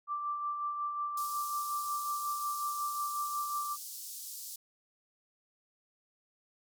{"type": "tone with tremolo", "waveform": "sine", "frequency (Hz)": 1174.7, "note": "D6", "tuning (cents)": 0, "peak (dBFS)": -31, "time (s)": [0.07, 3.77], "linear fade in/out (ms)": 50, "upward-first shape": "sine", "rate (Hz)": 5.5, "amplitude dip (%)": 40}
{"type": "band-pass noise", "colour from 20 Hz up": "white", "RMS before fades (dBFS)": -44, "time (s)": [1.17, 4.56], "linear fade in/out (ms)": 5, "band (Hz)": [4600, 16000], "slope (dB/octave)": 24}
{"effects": []}